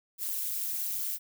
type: noise with amplitude modulation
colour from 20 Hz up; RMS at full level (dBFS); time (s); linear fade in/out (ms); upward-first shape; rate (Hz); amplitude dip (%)
violet; -29; 0.18-1.19; 50; sine; 203; 95
effects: none